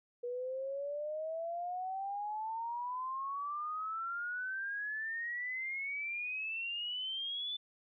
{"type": "exponential sweep", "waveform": "sine", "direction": "up", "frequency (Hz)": [480.6, 3520], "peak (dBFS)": -36, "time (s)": [0.23, 7.57], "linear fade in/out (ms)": 10, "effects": []}